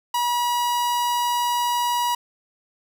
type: tone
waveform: 45% pulse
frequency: 966 Hz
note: B5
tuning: 39 cents flat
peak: -20 dBFS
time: 0.14-2.15 s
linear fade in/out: 5 ms
effects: none